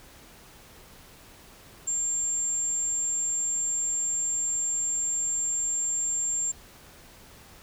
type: tone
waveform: sine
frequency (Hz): 7360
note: A#8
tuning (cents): -23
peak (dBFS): -25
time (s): 1.87-6.52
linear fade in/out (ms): 10
effects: pink hiss -51 dBFS RMS until 7.62 s